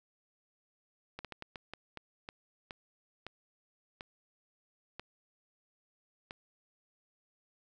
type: slowing click train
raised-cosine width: 0.3 ms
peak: -26 dBFS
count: 13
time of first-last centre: 1.19-6.309 s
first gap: 57 ms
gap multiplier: 1.33
effects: none